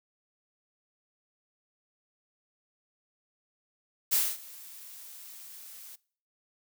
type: noise with ADSR envelope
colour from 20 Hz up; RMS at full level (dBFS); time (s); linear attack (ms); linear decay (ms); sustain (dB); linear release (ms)
blue; -24; 4.11-5.96; 21; 240; -23; 10
effects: noise-tail reverb RT60 0.5 s tail -23 dB re dry